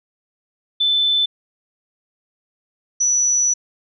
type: tone pair in turn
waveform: sine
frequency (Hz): 3520 / 5920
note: A7 / F#8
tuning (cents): 0 / 0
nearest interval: major sixth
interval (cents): 900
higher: second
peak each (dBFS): -14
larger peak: neither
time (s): 0.8-1.26 / 3-3.54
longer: second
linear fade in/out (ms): 10
effects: none